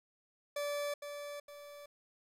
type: tone with echo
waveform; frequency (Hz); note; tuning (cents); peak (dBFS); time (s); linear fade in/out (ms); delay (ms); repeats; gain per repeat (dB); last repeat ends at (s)
40% pulse; 580; D5; -22; -34; 0.56-0.94; 5; 460; 2; -7; 1.86
effects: resampled to 32000 Hz + 11-bit